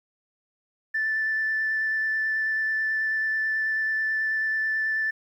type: tone with vibrato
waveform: sine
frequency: 1760 Hz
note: A6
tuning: in tune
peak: -22 dBFS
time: 0.94-5.11 s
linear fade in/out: 10 ms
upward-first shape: sine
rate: 9.2 Hz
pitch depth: 9 cents each way
effects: tanh soft clip ceiling -18 dBFS + 10-bit